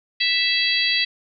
harmonic tone, 659.3 Hz, E5, in tune, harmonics 3 / 4 / 5 / 6 / 7, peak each -24 / -24 / -24 / -24 / -24 dBFS, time 0.2-1.05 s, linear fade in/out 10 ms, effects none

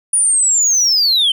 sine linear sweep, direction down, 9710 to 3035 Hz, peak -8 dBFS, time 0.13-1.32 s, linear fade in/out 5 ms, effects tanh soft clip ceiling -9 dBFS + 8-bit

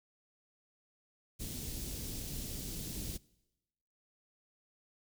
pink band-stop noise, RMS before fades -41 dBFS, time 1.39-3.18 s, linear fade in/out 20 ms, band 300 to 4500 Hz, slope 12 dB/octave, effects noise-tail reverb RT60 1.0 s tail -23 dB re dry

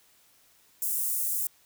white high-pass noise, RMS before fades -29 dBFS, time 0.82-1.47 s, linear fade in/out 2 ms, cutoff 8200 Hz, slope 24 dB/octave, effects white hiss -62 dBFS RMS until 1.65 s

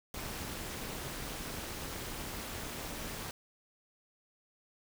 pink noise with amplitude modulation, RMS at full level -38 dBFS, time 0.14-3.31 s, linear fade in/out 2 ms, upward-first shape sine, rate 263 Hz, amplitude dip 70%, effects none

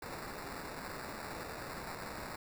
violet noise with sample-and-hold, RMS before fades -44 dBFS, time 0.02-2.36 s, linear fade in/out 5 ms, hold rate 3150 Hz, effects none

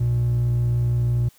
triangle tone pair together, 61.44 / 120 Hz, B1 / B2, -8 / -49 cents, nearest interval octave, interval 1159 cents, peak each -26 / -15 dBFS, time 0-1.29 s, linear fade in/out 10 ms, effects tanh soft clip ceiling -13 dBFS + white hiss -56 dBFS RMS until 1.38 s

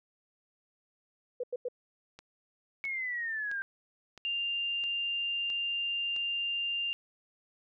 sine tone bursts, 493.9 Hz, B4, in tune, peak -31 dBFS, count 3, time 1.4-1.685 s, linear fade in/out 5 ms, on 35 ms, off 90 ms
click train, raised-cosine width 0.2 ms, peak -31 dBFS, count 7, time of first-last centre 2.19-6.164 s, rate 1.51 Hz
sine exponential sweep, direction down, 2217 to 1568 Hz, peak -32 dBFS, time 2.84-3.62 s, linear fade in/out 0 ms
sine tone, 2794 Hz, F7, in tune, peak -30 dBFS, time 4.25-6.93 s, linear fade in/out 0 ms
effects none

